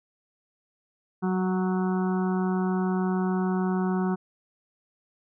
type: harmonic tone with a mistuned harmonic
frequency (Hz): 185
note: F#3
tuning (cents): 0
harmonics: 1 / 2 / 4 / 5 / 6 / 7 / 8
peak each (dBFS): -24 / -30 / -36 / -38 / -40 / -41 / -42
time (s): 1.22-4.16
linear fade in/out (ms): 20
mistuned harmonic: 1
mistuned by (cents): +15
effects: none